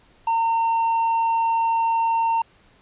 triangle tone with quantisation, 913 Hz, A#5, 36 cents flat, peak -16 dBFS, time 0.27-2.42 s, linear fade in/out 5 ms, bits 7, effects pink hiss -56 dBFS RMS until 2.81 s + resampled to 8000 Hz

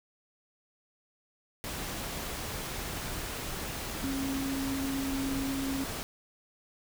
sine tone in noise, 271.1 Hz, C#4, 38 cents flat, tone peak -31 dBFS, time 4.04-5.84 s, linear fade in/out 0 ms, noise pink, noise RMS -37 dBFS, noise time 1.64-6.03 s, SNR +3 dB, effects none

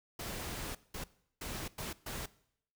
pink noise bursts at uneven times, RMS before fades -41 dBFS, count 5, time 0.19-0.75 / 0.94-1.04 / 1.41-1.68 / 1.78-1.93 / 2.06-2.26 s, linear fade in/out 5 ms, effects noise-tail reverb RT60 0.7 s tail -20 dB re dry

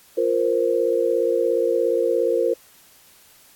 sine chord, F suspended fourth, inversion none, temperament equal, 349.2 / 466.2 / 523.3 Hz, F4 / Bb4 / C5, 0 / 0 / 0 cents, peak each -24 / -20 / -22 dBFS, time 0.17-2.54 s, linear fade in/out 10 ms, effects white hiss -52 dBFS RMS until 3.55 s + AAC 64 kbps

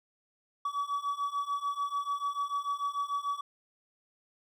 triangle beating tone pair, 1136 / 1142.8 Hz, C#6 / D6, +42 / -48 cents, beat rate 6.8 Hz, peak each -33 / -31 dBFS, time 0.65-3.41 s, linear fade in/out 5 ms, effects none

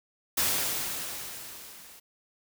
white noise with level ramp, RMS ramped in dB -25 to -51 dBFS, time 0.37-2 s, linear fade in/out 10 ms, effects none

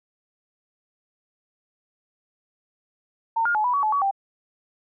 sine tone with pitch steps, 909 / 1416 / 854 / 985 / 1129 / 860 / 1131 / 786 Hz, A#5 / F6 / G#5 / B5 / C#6 / A5 / C#6 / G5, -44 / +23 / +48 / -5 / +31 / -40 / +34 / +4 cents, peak -19 dBFS, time 3.36-4.112 s, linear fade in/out 10 ms, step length 94 ms, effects none

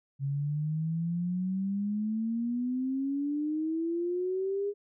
sine exponential sweep, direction up, 136.4 to 411.6 Hz, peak -28 dBFS, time 0.19-4.74 s, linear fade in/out 50 ms, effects none

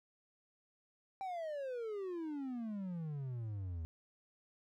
triangle exponential sweep, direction down, 787 to 78.9 Hz, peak -37 dBFS, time 1.21-3.85 s, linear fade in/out 0 ms, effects none

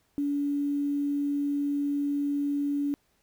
sine tone with quantisation, 286 Hz, D4, 46 cents flat, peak -25 dBFS, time 0.18-2.94 s, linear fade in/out 0 ms, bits 9, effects pink hiss -70 dBFS RMS until 3.22 s

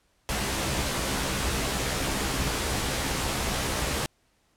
pink noise with comb filter, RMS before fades -28 dBFS, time 0.29-4.06 s, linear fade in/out 0 ms, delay 15 ms, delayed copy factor +0.65, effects pink hiss -68 dBFS RMS until 4.56 s + low-pass 11000 Hz 12 dB/octave

